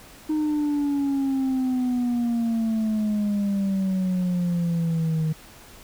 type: exponential sweep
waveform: sine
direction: down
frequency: 310 to 155.9 Hz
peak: -18 dBFS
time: 0.29-5.33 s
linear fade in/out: 10 ms
effects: tanh soft clip ceiling -20 dBFS + pink hiss -47 dBFS RMS until 5.83 s